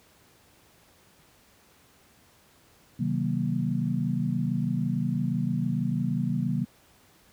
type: chord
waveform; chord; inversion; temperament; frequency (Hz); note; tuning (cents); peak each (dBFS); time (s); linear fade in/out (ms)
sine; C half-diminished seventh; none; just; 130.81 / 156.98 / 188.37 / 235.5; C3 / Eb3 / Gb3 / Bb3; 0 / +16 / +31 / +18; -30; 2.99-6.65; 10
effects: pink hiss -59 dBFS RMS until 7.32 s + high-pass 60 Hz 12 dB/octave